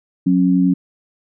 sine tone pair together, 182.21 / 273 Hz, F#3 / C#4, -26 / -26 cents, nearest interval perfect fifth, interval 700 cents, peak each -14 dBFS, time 0.26-0.74 s, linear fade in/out 10 ms, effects none

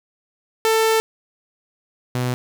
sawtooth tone pair in turn, 444.4 / 124.95 Hz, A4 / B2, +17 / +21 cents, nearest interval octave + minor seventh, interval 2196 cents, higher first, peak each -11 / -16 dBFS, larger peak first, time 0.65-1 / 2.15-2.34 s, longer first, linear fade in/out 0 ms, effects 8-bit

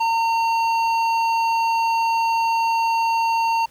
sine tone with hard clipping, 913 Hz, A#5, 36 cents flat, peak -19 dBFS, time 0-3.66 s, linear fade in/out 10 ms, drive 10 dB, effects pink hiss -53 dBFS RMS until 3.7 s

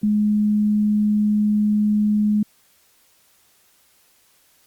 sine tone, 210 Hz, G#3, 19 cents sharp, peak -15 dBFS, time 0.03-2.43 s, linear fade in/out 5 ms, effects white hiss -58 dBFS RMS until 4.66 s + Opus 48 kbps

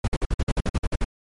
brown noise bursts, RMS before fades -21 dBFS, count 12, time 0.04-1.045 s, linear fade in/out 5 ms, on 37 ms, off 51 ms, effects MP3 48 kbps

